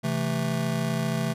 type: chord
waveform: square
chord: A minor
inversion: first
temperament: just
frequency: 132 / 165 / 220 Hz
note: C3 / E3 / A3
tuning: +16 / +2 / 0 cents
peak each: -30 dBFS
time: 0.03-1.34 s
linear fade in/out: 20 ms
effects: resampled to 32000 Hz